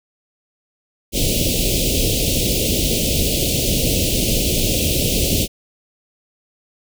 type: band-stop noise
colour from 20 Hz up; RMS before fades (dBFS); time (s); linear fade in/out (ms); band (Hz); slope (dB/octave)
pink; -18; 1.12-5.48; 50; 600 to 2600; 48
effects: none